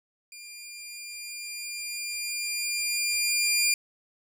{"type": "tone with level ramp", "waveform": "15% pulse", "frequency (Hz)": 2401, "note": "D7", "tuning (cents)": 38, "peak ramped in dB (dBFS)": [-36, -14], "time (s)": [0.32, 3.74], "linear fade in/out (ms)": 2, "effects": []}